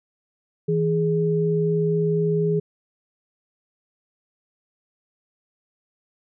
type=tone pair together; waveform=sine; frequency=162.6 / 416.2 Hz; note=E3 / G#4; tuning=-23 / +4 cents; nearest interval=octave + major third; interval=1627 cents; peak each=-21 dBFS; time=0.68-2.6 s; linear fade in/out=10 ms; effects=none